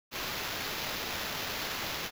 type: noise with sample-and-hold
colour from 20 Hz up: violet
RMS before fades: -36 dBFS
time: 0.11-2.11 s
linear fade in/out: 50 ms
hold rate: 8820 Hz
effects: none